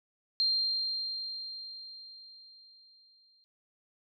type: tone with exponential decay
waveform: sine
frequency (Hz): 4183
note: C8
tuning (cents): -1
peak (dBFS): -24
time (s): 0.4-3.44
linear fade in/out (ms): 0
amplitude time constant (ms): 660
effects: none